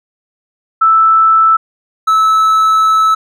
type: tone pair in turn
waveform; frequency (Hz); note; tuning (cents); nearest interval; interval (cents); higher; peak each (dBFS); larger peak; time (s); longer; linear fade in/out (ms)
sine / triangle; 1318.5 / 1304.1; E6 / E6; 0 / -19; unison; 19; first; -5; neither; 0.81-1.57 / 2.07-3.15; second; 10
effects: none